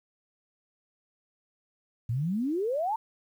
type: exponential sweep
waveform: sine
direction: up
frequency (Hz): 108.7 to 932.3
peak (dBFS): -26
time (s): 2.09-2.96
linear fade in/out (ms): 5
effects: 10-bit